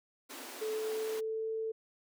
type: high-pass noise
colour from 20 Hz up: pink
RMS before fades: -46 dBFS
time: 0.29-1.21 s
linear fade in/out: 20 ms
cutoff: 240 Hz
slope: 96 dB/octave
type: tone with pitch glide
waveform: sine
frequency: 435.3 to 443.7 Hz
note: A4 to A4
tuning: -19 to +14 cents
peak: -33 dBFS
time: 0.61-1.72 s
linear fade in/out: 10 ms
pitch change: +33 cents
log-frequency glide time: 0.74-1.49 s
effects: none